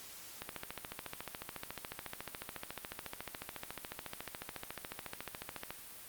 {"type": "click train", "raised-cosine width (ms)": 0.3, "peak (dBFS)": -24, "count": 75, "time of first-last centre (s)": [0.42, 5.706], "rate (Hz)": 14, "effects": ["white hiss -51 dBFS RMS until 6.08 s", "Opus 48 kbps"]}